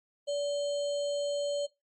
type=tone with sample-and-hold; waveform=sine; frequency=575 Hz; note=D5; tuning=37 cents flat; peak=-28 dBFS; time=0.27-1.67 s; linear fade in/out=20 ms; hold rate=3675 Hz; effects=noise-tail reverb RT60 0.2 s tail -19 dB re dry + MP3 32 kbps